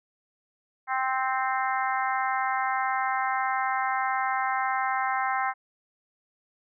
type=harmonic tone; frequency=261.6 Hz; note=C4; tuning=in tune; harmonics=3 / 4 / 5 / 6 / 7 / 8; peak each=-28 / -30 / -32 / -34 / -35 / -36 dBFS; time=0.87-5.54 s; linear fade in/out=50 ms; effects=none

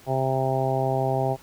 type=harmonic tone; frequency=132.3 Hz; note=C3; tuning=20 cents sharp; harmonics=1 / 2 / 3 / 4 / 5 / 6 / 7; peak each=-26 / -34 / -29 / -31 / -27 / -28 / -36 dBFS; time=0.06-1.37 s; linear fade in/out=50 ms; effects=pink hiss -51 dBFS RMS until 1.42 s

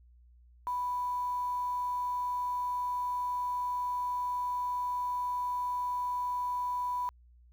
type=tone with quantisation; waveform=sine; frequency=987.8 Hz; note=B5; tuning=in tune; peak=-30 dBFS; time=0.67-7.09 s; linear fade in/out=0 ms; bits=9; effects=added 60 Hz sine -56 dBFS peak until 7.52 s

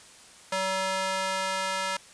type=tone with high-pass filter sweep; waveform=square; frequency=190 Hz; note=F#3; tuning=46 cents sharp; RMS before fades=-29 dBFS; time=0.52-1.97 s; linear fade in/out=5 ms; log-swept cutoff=660 to 990 Hz; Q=1; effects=white hiss -51 dBFS RMS until 2.13 s + resampled to 22050 Hz

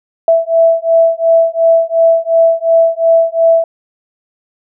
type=beating tone pair; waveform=sine; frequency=659.3 / 662.1 Hz; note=E5 / E5; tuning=0 / +7 cents; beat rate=2.8 Hz; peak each=-10 dBFS; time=0.28-3.64 s; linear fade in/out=2 ms; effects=none

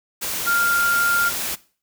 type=tone in noise; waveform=sine; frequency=1396.9 Hz; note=F6; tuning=in tune; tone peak=-17 dBFS; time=0.46-1.3 s; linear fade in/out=20 ms; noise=white; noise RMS=-26 dBFS; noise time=0.21-1.56 s; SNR=+6 dB; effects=noise-tail reverb RT60 0.4 s tail -19 dB re dry

